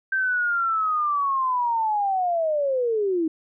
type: linear sweep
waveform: sine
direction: down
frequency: 1568 to 310 Hz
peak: -20 dBFS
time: 0.12-3.28 s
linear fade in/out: 5 ms
effects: none